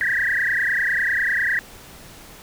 sine tone with frequency modulation, 1778 Hz, A6, 18 cents sharp, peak -18 dBFS, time 0.01-1.59 s, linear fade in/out 0 ms, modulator 30 Hz, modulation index 6.5, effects pink hiss -43 dBFS RMS until 2.42 s

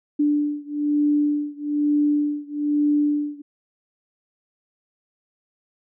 sine beating tone pair, 293.7 / 294.8 Hz, D4 / D4, 0 / +7 cents, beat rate 1.1 Hz, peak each -21 / -22 dBFS, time 0.19-3.42 s, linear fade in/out 10 ms, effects none

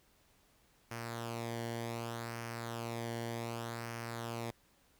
sawtooth tone with flanger, 116.54 Hz, A#2, in tune, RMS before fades -41 dBFS, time 0.91-4.51 s, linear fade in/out 5 ms, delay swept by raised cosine 0.26 to 0.79 ms, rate 0.66 Hz, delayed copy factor -0.6, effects pink hiss -69 dBFS RMS until 4.99 s

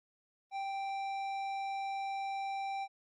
sine tone with tanh clipping, 784 Hz, G5, in tune, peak -37 dBFS, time 0.51-2.88 s, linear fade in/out 50 ms, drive 12 dB, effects Opus 32 kbps

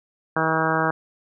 harmonic tone, 160.1 Hz, D#3, 50 cents sharp, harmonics 1 / 2 / 3 / 4 / 5 / 6 / 7 / 8 / 9 / 10, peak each -28 / -28 / -28 / -28 / -28 / -28 / -28 / -28 / -28 / -28 dBFS, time 0.36-0.91 s, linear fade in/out 5 ms, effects none

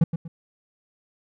triangle tone with echo, 164.81 Hz, E3, in tune, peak -11 dBFS, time 0.01-0.04 s, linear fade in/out 5 ms, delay 120 ms, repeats 2, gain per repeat -10 dB, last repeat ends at 0.28 s, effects none

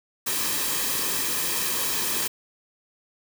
white noise with comb filter, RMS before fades -26 dBFS, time 0.26-2.28 s, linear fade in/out 10 ms, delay 1.4 ms, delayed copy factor -0.55, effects none

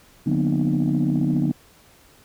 sine tone cluster, 148.2 / 181.7 / 238.5 / 252.9 / 306.4 Hz, D3 / F#3 / A#3 / B3 / D#4, +16 / -31 / +40 / +41 / -27 cents, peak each -22 / -24 / -24 / -24 / -24 dBFS, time 0.26-1.52 s, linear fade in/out 10 ms, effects tanh soft clip ceiling -12 dBFS + pink hiss -53 dBFS RMS until 2.24 s

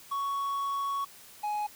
triangle tone pair in turn, 1114 / 837.3 Hz, C#6 / G#5, +8 / +14 cents, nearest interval perfect fourth, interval 494 cents, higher first, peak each -27 dBFS, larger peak neither, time 0.11-1.05 / 1.43-1.67 s, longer first, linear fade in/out 10 ms, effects white hiss -52 dBFS RMS until 1.75 s

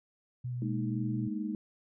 sine tone with vibrato, 123.47 Hz, B2, in tune, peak -33 dBFS, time 0.44-1.28 s, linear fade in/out 10 ms, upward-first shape square, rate 5.9 Hz, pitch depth 11 cents each way
sine chord, Ab suspended second, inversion none, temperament equal with one note detuned, 207.7 / 230.4 / 311.1 Hz, Ab3 / Bb3 / Eb4, 0 / -20 / 0 cents, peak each -35 / -38 / -37 dBFS, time 0.62-1.55 s, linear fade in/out 2 ms
effects none

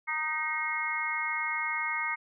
harmonic tone with a mistuned harmonic, 308.9 Hz, D#4, 12 cents flat, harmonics 3 / 4 / 5 / 6 / 7, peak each -37 / -36 / -41 / -37 / -31 dBFS, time 0.07-2.16 s, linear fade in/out 20 ms, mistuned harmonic 6, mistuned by +34 cents, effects none

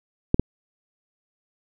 clicks, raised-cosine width 3 ms, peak -3 dBFS, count 2, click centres 0.344 / 0.396 s, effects none

